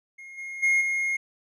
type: tone with level steps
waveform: triangle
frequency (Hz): 2145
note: C7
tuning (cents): +42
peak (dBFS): -39 / -32 / -17 / -22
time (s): 0.18-1.17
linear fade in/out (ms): 10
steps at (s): 0.37 / 0.62 / 0.8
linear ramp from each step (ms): 20
effects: resampled to 24000 Hz